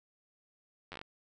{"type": "slowing click train", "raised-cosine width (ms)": 0.3, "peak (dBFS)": -27, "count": 7, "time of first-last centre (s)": [0.92, 1.014], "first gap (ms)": 10, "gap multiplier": 1.18, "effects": []}